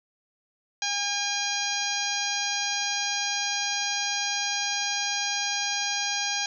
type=harmonic tone; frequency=811 Hz; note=G#5; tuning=41 cents flat; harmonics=1 / 2 / 3 / 4 / 5 / 6 / 7 / 8; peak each=-34 / -34 / -34 / -34 / -34 / -34 / -34 / -34 dBFS; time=0.82-6.46 s; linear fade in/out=2 ms; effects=none